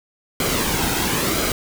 pink noise with flanger, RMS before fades -21 dBFS, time 0.4-1.52 s, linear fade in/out 2 ms, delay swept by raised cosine 1.1 to 1.76 ms, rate 0.98 Hz, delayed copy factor -0.5, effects none

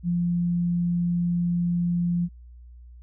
sine tone, 173.8 Hz, F3, 8 cents flat, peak -21 dBFS, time 0.03-2.29 s, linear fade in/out 50 ms, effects added 60 Hz sine -43 dBFS peak until 3.02 s

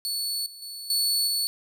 sawtooth tone with level steps, 4435 Hz, C#8, in tune, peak -24 / -39 / -33 / -19 / -21 dBFS, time 0.05-1.47 s, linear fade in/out 0 ms, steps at 0.46 / 0.62 / 0.9 / 1.27 s, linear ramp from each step 2 ms, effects none

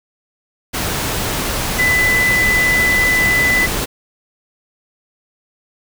sine tone in noise, 2000 Hz, B6, 21 cents sharp, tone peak -12 dBFS, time 1.78-3.67 s, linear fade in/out 20 ms, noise pink, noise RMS -20 dBFS, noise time 0.73-3.86 s, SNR +5 dB, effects none

